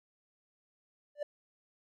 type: tone with exponential growth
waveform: triangle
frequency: 587.3 Hz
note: D5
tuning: in tune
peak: -27 dBFS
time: 1.15-1.23 s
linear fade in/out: 5 ms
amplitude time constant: 17 ms
effects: none